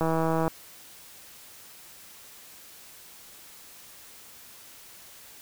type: click train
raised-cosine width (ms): 1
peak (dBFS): -13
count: 77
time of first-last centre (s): 0.01-0.479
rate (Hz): 162
effects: white hiss -49 dBFS RMS until 5.41 s